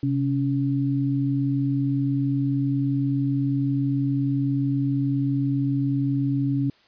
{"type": "tone pair together", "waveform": "sine", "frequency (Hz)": [132.3, 279.8], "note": ["C3", "C#4"], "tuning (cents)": [20, 16], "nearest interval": "octave + minor second", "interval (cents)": 1296, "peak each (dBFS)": -23, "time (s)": [0.03, 6.7], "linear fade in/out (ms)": 2, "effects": ["white hiss -58 dBFS RMS until 6.87 s", "resampled to 11025 Hz"]}